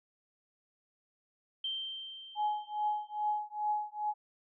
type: tone with exponential decay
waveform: sine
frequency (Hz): 3136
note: G7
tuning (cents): 0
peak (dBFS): -32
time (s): 1.64-3.39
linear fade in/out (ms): 5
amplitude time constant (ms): 380
type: tone with tremolo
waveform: sine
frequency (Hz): 842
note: G#5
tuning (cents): +24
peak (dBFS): -27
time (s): 2.35-4.14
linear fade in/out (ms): 50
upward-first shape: triangle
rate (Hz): 2.4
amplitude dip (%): 100
effects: none